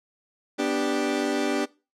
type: chord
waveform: 30% pulse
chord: G major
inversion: first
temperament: equal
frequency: 246.9 / 293.7 / 392 Hz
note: B3 / D4 / G4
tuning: 0 / 0 / 0 cents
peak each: -27 / -23 / -26 dBFS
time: 0.58-1.66 s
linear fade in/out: 20 ms
effects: noise-tail reverb RT60 0.3 s tail -21 dB re dry + low-pass 8000 Hz 12 dB/octave